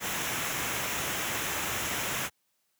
pink noise with comb filter, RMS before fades -32 dBFS, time 0-2.3 s, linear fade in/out 50 ms, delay 0.22 ms, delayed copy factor -0.55, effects white hiss -75 dBFS RMS until 2.79 s + high-pass 80 Hz 12 dB/octave

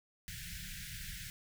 pink band-stop noise, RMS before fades -45 dBFS, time 0.28-1.3 s, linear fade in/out 0 ms, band 190 to 1500 Hz, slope 96 dB/octave, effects none

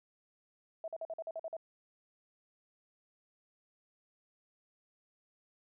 sine tone bursts, 651 Hz, E5, 22 cents flat, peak -37 dBFS, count 9, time 0.84-1.567 s, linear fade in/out 2 ms, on 39 ms, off 47 ms, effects none

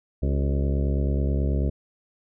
harmonic tone with a mistuned harmonic, 69.3 Hz, C#2, in tune, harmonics 1 / 2 / 3 / 4 / 5 / 6 / 7 / 8 / 9, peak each -22 / -28 / -32 / -34 / -36 / -38 / -39 / -40 / -41 dBFS, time 0.22-1.7 s, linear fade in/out 10 ms, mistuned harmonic 5, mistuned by +74 cents, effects none

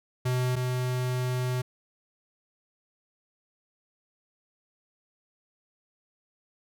square tone pair in turn, 126.2 / 126.2 Hz, B2 / B2, +38 / +38 cents, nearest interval unison, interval 0 cents, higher neither, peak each -25 / -27 dBFS, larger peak first, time 0.25-0.56 / 0.56-1.62 s, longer second, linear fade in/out 10 ms, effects none

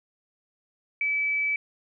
sine tone, 2300 Hz, D7, 37 cents flat, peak -23 dBFS, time 1.01-1.56 s, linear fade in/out 2 ms, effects none

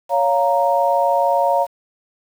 sine chord, Bb minor, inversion first, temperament just, 559.4 / 699.2 / 932.3 Hz, Db5 / F5 / Bb5, +16 / +2 / 0 cents, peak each -18 dBFS, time 0.09-1.67 s, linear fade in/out 50 ms, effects 7-bit

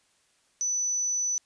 sine tone, 5980 Hz, F#8, 17 cents sharp, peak -25 dBFS, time 0.61-1.38 s, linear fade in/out 0 ms, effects white hiss -67 dBFS RMS until 1.45 s + resampled to 22050 Hz

